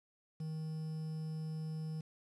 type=tone with quantisation; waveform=triangle; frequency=157.5 Hz; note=D#3; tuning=21 cents sharp; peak=-36 dBFS; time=0.4-2.01 s; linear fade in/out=5 ms; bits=10; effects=resampled to 22050 Hz